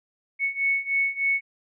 sine beating tone pair, 2210 / 2213.3 Hz, C#7 / C#7, -6 / -3 cents, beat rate 3.3 Hz, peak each -26 / -24 dBFS, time 0.39-1.41 s, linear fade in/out 50 ms, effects none

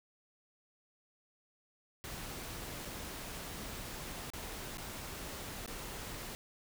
pink noise with dropouts, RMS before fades -44 dBFS, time 2.04-6.35 s, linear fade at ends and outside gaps 0 ms, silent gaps 2.85-2.854 / 4.302-4.335 / 4.772-4.782 / 5.661-5.677 s, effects none

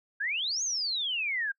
sine exponential two-way sweep, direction up then down, 1568 to 6645 to 1568 Hz, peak -28 dBFS, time 0.2-1.52 s, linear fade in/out 10 ms, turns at 0.63 s, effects noise-tail reverb RT60 0.1 s tail -24 dB re dry

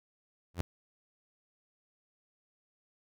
sawtooth tone with exponential growth, 86.6 Hz, F2, 14 cents flat, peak -23 dBFS, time 0.54-0.61 s, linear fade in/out 0 ms, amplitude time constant 15 ms, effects none

